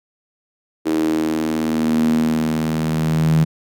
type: tone with high-pass filter sweep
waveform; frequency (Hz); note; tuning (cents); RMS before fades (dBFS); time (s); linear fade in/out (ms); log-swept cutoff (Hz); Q
sawtooth; 79; D#2; +27; -18; 0.85-3.45; 20; 330 to 160; 7
effects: none